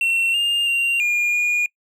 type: tone with pitch steps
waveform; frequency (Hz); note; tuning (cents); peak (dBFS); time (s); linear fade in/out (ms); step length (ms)
triangle; 2716 / 2811 / 2767 / 2421 / 2436; F7 / F7 / F7 / D#7 / D#7; -49 / +11 / -17 / -48 / -37; -15; 0.01-1.66; 2; 330
effects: noise-tail reverb RT60 0.1 s tail -24 dB re dry